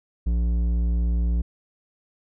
square tone with low-pass filter, 58.27 Hz, A#1, in tune, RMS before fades -22 dBFS, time 0.26-1.42 s, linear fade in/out 10 ms, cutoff 210 Hz, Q 0.53, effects none

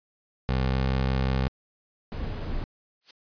20% pulse tone with pitch glide, 64.9 to 65.65 Hz, C2 to C2, -13 to +6 cents, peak -18 dBFS, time 0.49-1.48 s, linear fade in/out 0 ms, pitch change +19 cents, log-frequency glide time 0.62-0.83 s
brown noise, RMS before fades -31 dBFS, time 2.12-2.64 s, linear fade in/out 0 ms
blue noise with exponential growth, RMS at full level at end -34 dBFS, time 3.01-3.11 s, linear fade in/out 5 ms, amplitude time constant 20 ms
effects resampled to 11025 Hz

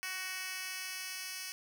10% pulse tone with high-pass filter sweep, 372.9 Hz, F#4, 14 cents sharp, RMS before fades -41 dBFS, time 0.03-1.52 s, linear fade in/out 0 ms, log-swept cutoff 2100 to 3500 Hz, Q 0.98, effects none

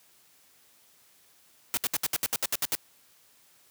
white noise bursts, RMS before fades -27 dBFS, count 11, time 1.74-2.751 s, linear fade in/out 0 ms, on 31 ms, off 67 ms, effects white hiss -61 dBFS RMS until 3.7 s + high-pass 80 Hz 12 dB/octave

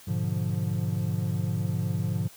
triangle chord, G# diminished seventh, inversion none, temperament equal, 103.83 / 123.47 / 146.83 / 174.61 Hz, G#2 / B2 / D3 / F3, 0 / 0 / 0 / 0 cents, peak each -27 / -30 / -30 / -29 dBFS, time 0.07-2.28 s, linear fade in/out 10 ms, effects white hiss -51 dBFS RMS until 2.36 s + high-pass 60 Hz 12 dB/octave

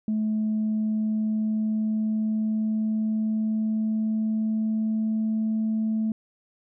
sine tone with pitch glide, 215.9 to 219.5 Hz, A3 to A3, -33 to -4 cents, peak -21 dBFS, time 0.08-6.12 s, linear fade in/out 2 ms, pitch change +29 cents, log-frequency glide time 0.29-5.63 s, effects tanh soft clip ceiling -19 dBFS

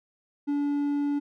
triangle tone, 287.6 Hz, D4, 36 cents flat, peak -22 dBFS, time 0.47-1.2 s, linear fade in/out 20 ms, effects none

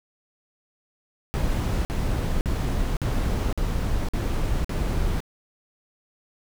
brown noise bursts, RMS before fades -24 dBFS, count 7, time 1.34-5.204 s, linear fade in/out 0 ms, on 510 ms, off 49 ms, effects none

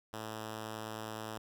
5% pulse tone, 109.5 Hz, A2, 8 cents flat, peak -29 dBFS, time 0.13-1.38 s, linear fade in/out 5 ms, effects none

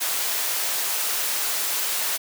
white high-pass noise, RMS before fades -25 dBFS, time 0-2.18 s, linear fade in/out 20 ms, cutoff 490 Hz, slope 12 dB/octave, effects none

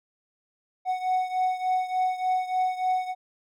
triangle beating tone pair, 740 / 743.4 Hz, F#5 / F#5, 0 / +8 cents, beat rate 3.4 Hz, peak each -23 / -27 dBFS, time 0.85-3.15 s, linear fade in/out 50 ms, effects none

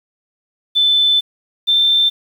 sine tone pair in turn, 3520 / 3563 Hz, A7 / A7, 0 / +21 cents, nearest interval unison, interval 21 cents, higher second, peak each -10 dBFS, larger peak neither, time 0.75-1.21 / 1.67-2.1 s, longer first, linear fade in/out 20 ms, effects 7-bit

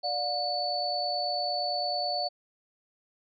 sine tone cluster, 589 / 718 / 4475 Hz, D5 / F5 / C#8, +5 / +48 / +16 cents, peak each -34 / -31 / -31 dBFS, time 0.03-2.29 s, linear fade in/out 20 ms, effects none

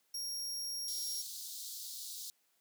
sawtooth tone, 5588 Hz, F8, in tune, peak -35 dBFS, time 0.14-1.22 s, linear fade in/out 5 ms
pink high-pass noise, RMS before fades -45 dBFS, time 0.88-2.3 s, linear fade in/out 0 ms, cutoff 3800 Hz, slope 48 dB/octave
effects white hiss -75 dBFS RMS until 2.6 s + high-pass 150 Hz 12 dB/octave

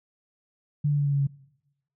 sine tone with pitch steps, 146.7 / 145.18 / 143.68 / 142.19 / 140.72 / 139.27 Hz, D3 / D3 / D3 / C#3 / C#3 / C#3, -2 / -20 / -38 / +44 / +26 / +8 cents, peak -20 dBFS, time 0.84-1.272 s, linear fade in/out 10 ms, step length 72 ms, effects noise-tail reverb RT60 0.9 s tail -21 dB re dry

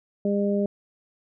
harmonic tone, 202.1 Hz, G#3, 47 cents flat, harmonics 1 / 2 / 3, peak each -23 / -26 / -28 dBFS, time 0.25-0.66 s, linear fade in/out 2 ms, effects none

